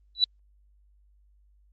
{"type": "tone with exponential growth", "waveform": "sine", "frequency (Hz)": 3951, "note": "B7", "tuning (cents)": 0, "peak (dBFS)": -13, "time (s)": [0.15, 0.24], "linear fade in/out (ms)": 1, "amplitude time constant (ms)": 19, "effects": ["added 50 Hz sine -58 dBFS peak until 1.72 s", "Opus 32 kbps"]}